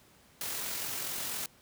white noise with amplitude modulation, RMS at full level -35 dBFS, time 0.41-1.46 s, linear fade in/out 2 ms, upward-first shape sine, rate 44.2 Hz, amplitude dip 30%, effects pink hiss -61 dBFS RMS until 1.61 s + high-pass 60 Hz 12 dB/octave

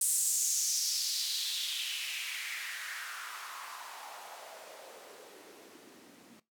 blue noise with band-pass filter sweep, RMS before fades -37 dBFS, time 0.01-6.4 s, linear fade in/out 5 ms, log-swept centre 8800 to 220 Hz, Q 3.3, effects noise-tail reverb RT60 0.2 s tail -18 dB re dry

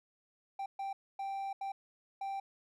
triangle tone bursts at uneven times, 784 Hz, G5, in tune, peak -34 dBFS, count 5, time 0.59-0.66 / 0.79-0.93 / 1.19-1.53 / 1.61-1.72 / 2.21-2.4 s, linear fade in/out 5 ms, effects none

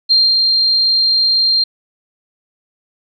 sine tone with ADSR envelope, 4186 Hz, C8, in tune, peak -7 dBFS, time 0.09-1.64 s, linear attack 24 ms, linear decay 240 ms, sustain -3 dB, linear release 7 ms, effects none

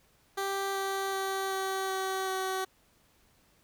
15% pulse tone with pitch steps, 392 / 389.3 / 386.6 / 383.9 / 381.3 / 378.6 Hz, G4 / G4 / G4 / G4 / G4 / F#4, 0 / -12 / -24 / -36 / -48 / +40 cents, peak -24 dBFS, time 0.37-2.65 s, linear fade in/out 10 ms, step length 380 ms, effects pink hiss -66 dBFS RMS until 3.63 s

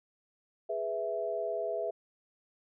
sine chord, E major, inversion first, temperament equal, 415.3 / 493.9 / 659.3 Hz, G#4 / B4 / E5, 0 / 0 / 0 cents, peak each -37 / -38 / -33 dBFS, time 0.69-1.91 s, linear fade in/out 10 ms, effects none

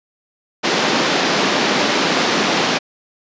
pink band-pass noise, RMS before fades -17 dBFS, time 0.63-2.79 s, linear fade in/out 20 ms, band 200 to 5600 Hz, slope 24 dB/octave, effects resampled to 16000 Hz

